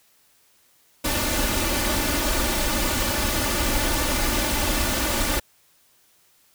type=noise with comb filter; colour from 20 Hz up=pink; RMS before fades=-23 dBFS; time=1.04-5.4 s; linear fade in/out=10 ms; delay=3.4 ms; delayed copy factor=+0.7; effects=white hiss -60 dBFS RMS until 6.54 s